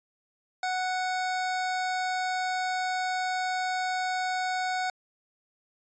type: tone pair together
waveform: square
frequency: 740 / 1479.1 Hz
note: F#5 / F#6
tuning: 0 / -1 cents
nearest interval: octave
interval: 1199 cents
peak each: -29 / -34 dBFS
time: 0.63-4.9 s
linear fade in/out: 2 ms
effects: resampled to 16000 Hz